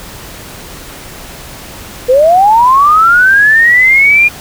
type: linear sweep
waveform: sine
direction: up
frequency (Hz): 481.8 to 2436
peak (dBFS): -3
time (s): 2.08-4.29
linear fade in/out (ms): 20
effects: pink hiss -29 dBFS RMS until 4.4 s